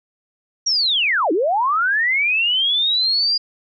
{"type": "linear two-way sweep", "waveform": "sine", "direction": "down then up", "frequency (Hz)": [5750, 293.7, 4865], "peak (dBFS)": -15, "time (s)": [0.66, 3.38], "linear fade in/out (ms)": 10, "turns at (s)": 1.32, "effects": []}